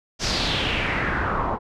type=noise with low-pass filter sweep; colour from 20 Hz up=pink; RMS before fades=-24 dBFS; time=0.19-1.59 s; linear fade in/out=50 ms; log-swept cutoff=5700 to 910 Hz; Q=3.3; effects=none